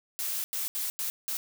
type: noise bursts at uneven times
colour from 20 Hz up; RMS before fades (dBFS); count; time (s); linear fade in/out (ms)
blue; -32; 5; 0.19-0.44 / 0.53-0.68 / 0.75-0.9 / 0.99-1.1 / 1.28-1.37; 0
effects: none